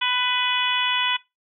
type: harmonic tone with a mistuned harmonic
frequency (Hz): 497.7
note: B4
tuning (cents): +13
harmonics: 2 / 3 / 4 / 5 / 6 / 7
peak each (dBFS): -27 / -29 / -29 / -27 / -26 / -27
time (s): 0.01-1.17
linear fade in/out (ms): 10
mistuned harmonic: 7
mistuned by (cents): -39
effects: noise-tail reverb RT60 0.2 s tail -19 dB re dry